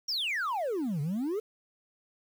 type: exponential two-way sweep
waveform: sine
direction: down then up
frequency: 5770 to 137.7 to 454.6 Hz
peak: -26 dBFS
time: 0.08-1.4 s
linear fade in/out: 10 ms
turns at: 1.01 s
effects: tanh soft clip ceiling -28 dBFS + 9-bit